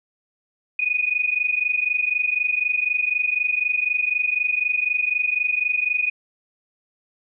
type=tone pair together; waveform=sine; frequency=2465 / 2489 Hz; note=D#7 / D#7; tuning=-17 / 0 cents; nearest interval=unison; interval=17 cents; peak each=-22 dBFS; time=0.79-6.1 s; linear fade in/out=5 ms; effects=none